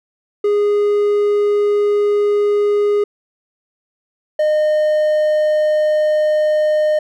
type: tone pair in turn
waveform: triangle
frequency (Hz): 412.3 / 611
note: G#4 / D#5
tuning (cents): -13 / -32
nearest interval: perfect fifth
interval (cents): 681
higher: second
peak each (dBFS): -10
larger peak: neither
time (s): 0.44-3.04 / 4.39-6.99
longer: neither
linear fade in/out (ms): 5
effects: none